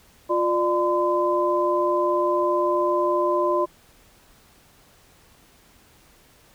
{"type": "tone cluster", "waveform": "sine", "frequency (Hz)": [352.1, 597, 1020], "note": ["F4", "D5", "C6"], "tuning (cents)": [14, 28, -44], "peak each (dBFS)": -23, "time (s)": [0.29, 3.66], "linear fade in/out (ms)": 20, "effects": ["pink hiss -55 dBFS RMS until 6.54 s"]}